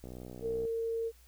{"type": "click train", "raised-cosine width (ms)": 2, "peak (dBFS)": -32, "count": 39, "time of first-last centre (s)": [0.04, 0.652], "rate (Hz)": 62.1}
{"type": "tone", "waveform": "sine", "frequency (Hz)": 456.2, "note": "A#4", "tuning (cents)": -37, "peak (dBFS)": -31, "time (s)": [0.41, 1.12], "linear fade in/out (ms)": 50}
{"effects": ["added 60 Hz sine -58 dBFS peak until 1.27 s", "white hiss -64 dBFS RMS until 1.27 s"]}